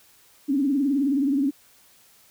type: tone with vibrato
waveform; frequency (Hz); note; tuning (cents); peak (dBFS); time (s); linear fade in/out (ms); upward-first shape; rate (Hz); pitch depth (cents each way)
sine; 277.2; C#4; 0; -19; 0.48-1.51; 20; triangle; 19; 140
effects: white hiss -56 dBFS RMS until 2.3 s